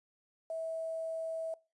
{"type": "tone with quantisation", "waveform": "sine", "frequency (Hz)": 650, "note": "E5", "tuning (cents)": -24, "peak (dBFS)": -35, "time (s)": [0.5, 1.54], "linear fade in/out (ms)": 2, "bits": 10, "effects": ["noise-tail reverb RT60 0.3 s tail -22 dB re dry", "resampled to 24000 Hz"]}